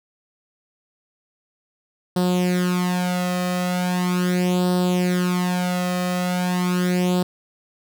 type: tone with flanger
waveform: sawtooth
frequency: 180 Hz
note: F#3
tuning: 47 cents flat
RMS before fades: -21 dBFS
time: 2.16-7.23 s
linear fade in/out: 5 ms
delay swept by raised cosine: 0.22 to 1.62 ms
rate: 0.39 Hz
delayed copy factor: +0.75
effects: none